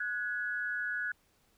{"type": "tone pair together", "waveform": "sine", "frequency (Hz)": [1467.6, 1680], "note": ["F#6", "G#6"], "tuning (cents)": [-15, 19], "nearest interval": "major second", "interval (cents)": 234, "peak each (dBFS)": [-34, -36], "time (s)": [0, 1.12], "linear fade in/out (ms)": 5, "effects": ["pink hiss -70 dBFS RMS until 1.57 s"]}